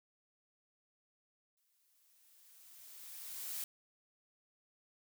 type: noise with exponential growth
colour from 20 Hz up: blue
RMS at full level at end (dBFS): -40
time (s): 1.57-3.64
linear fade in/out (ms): 2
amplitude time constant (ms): 450
effects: none